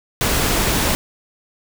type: noise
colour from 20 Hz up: pink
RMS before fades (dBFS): -18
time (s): 0.21-0.95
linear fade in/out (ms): 0
effects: none